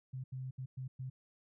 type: tone bursts at uneven times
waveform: sine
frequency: 130 Hz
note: C3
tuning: 11 cents flat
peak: -39 dBFS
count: 5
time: 0.13-0.24 / 0.32-0.51 / 0.58-0.66 / 0.77-0.88 / 0.99-1.1 s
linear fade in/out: 10 ms
effects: none